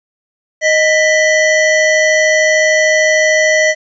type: tone pair together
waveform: square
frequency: 622.3 / 1980.2 Hz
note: D#5 / B6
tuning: 0 / +4 cents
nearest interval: octave + minor sixth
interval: 2004 cents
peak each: -12 dBFS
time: 0.61-3.75 s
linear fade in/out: 50 ms
effects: resampled to 16000 Hz + 8-bit